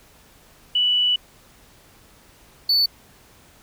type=tone pair in turn; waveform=sine / triangle; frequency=2960 / 4481 Hz; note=F#7 / C#8; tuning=0 / +18 cents; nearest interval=perfect fifth; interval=718 cents; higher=second; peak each=-16 / -14 dBFS; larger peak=second; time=0.75-1.16 / 2.69-2.86 s; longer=first; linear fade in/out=5 ms; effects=pink hiss -52 dBFS RMS until 3.62 s